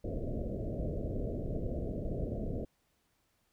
pink low-pass noise, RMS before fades -36 dBFS, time 0.04-2.65 s, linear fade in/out 5 ms, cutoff 660 Hz, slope 96 dB/octave, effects pink hiss -75 dBFS RMS until 3.52 s

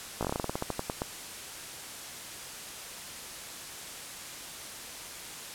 slowing click train, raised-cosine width 1 ms, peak -16 dBFS, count 16, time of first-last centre 0.21-1.019 s, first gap 17 ms, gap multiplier 1.15, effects white hiss -42 dBFS RMS until 5.54 s + low-pass 11000 Hz 12 dB/octave

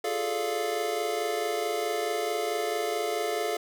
square tone cluster, 351.9 / 411.2 / 435.8 / 586 / 695 Hz, F4 / G#4 / A4 / D5 / F5, +13 / -17 / -17 / -4 / -9 cents, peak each -39 / -36 / -32 / -37 / -33 dBFS, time 0.04-3.57 s, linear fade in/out 5 ms, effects none

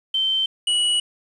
sine / square tone pair in turn, 3104 / 2930 Hz, G7 / F#7, -18 / -18 cents, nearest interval minor second, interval 100 cents, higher first, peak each -18 dBFS, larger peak neither, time 0.14-0.46 / 0.67-1 s, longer second, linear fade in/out 5 ms, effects resampled to 24000 Hz + 8-bit

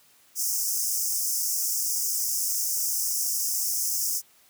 pink high-pass noise, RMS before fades -27 dBFS, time 0.35-4.22 s, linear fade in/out 50 ms, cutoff 5200 Hz, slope 96 dB/octave, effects white hiss -59 dBFS RMS until 4.49 s + high-pass 60 Hz 12 dB/octave

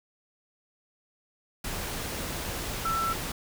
sine tone in noise, 1334 Hz, E6, 20 cents sharp, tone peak -26 dBFS, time 2.85-3.13 s, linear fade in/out 5 ms, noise pink, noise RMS -34 dBFS, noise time 1.64-3.32 s, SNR +5 dB, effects none

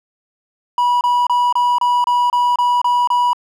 triangle tone bursts, 975 Hz, B5, 23 cents flat, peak -10 dBFS, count 10, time 0.78-3.332 s, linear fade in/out 2 ms, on 230 ms, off 28 ms, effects none

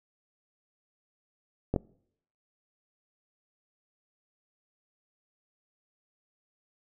clicks, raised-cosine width 2 ms, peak -13 dBFS, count 2, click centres 1.74 / 1.762 s, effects noise-tail reverb RT60 0.7 s tail -25 dB re dry

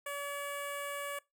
10% pulse tone with notch filter, 570 Hz, C#5, 48 cents sharp, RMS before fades -39 dBFS, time 0.06-1.19 s, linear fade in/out 5 ms, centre 4100 Hz, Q 0.82, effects noise-tail reverb RT60 0.2 s tail -22 dB re dry

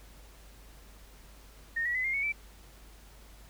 sine tone with pitch steps, 1843 / 1930.2 / 2021 / 2117 / 2217 / 2322 Hz, A#6 / B6 / B6 / C7 / C#7 / D7, -20 / -40 / +39 / +20 / 0 / -20 cents, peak -28 dBFS, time 1.76-2.324 s, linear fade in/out 10 ms, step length 94 ms, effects added 50 Hz sine -52 dBFS peak until 3.49 s + pink hiss -57 dBFS RMS until 3.49 s

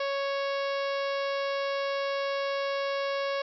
harmonic tone, 554.4 Hz, C#5, in tune, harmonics 1 / 2 / 3 / 4 / 5 / 6 / 7 / 8 / 9 / 10, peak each -29 / -35 / -39 / -41 / -43 / -45 / -46 / -47 / -48 / -49 dBFS, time 0-3.42 s, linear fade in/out 5 ms, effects none

